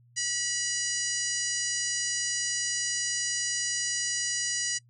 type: harmonic tone with a mistuned harmonic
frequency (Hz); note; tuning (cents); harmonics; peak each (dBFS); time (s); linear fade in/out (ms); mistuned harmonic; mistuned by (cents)
970; B5; -31; 2 / 3 / 4 / 5 / 6 / 7 / 8 / 9; -36 / -41 / -42 / -34 / -33 / -33 / -41 / -38; 0.16-4.79; 20; 4; +59
effects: noise-tail reverb RT60 0.1 s tail -26 dB re dry + added 120 Hz sine -57 dBFS peak until 4.89 s